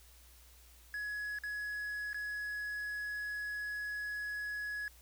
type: tone with dropouts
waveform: triangle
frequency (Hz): 1682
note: G#6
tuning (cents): +22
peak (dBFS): -35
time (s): 0.94-4.88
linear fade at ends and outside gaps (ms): 1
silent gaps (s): 1.387-1.436 / 2.131-2.144
effects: added 60 Hz sine -59 dBFS peak until 5.01 s + white hiss -62 dBFS RMS until 5.01 s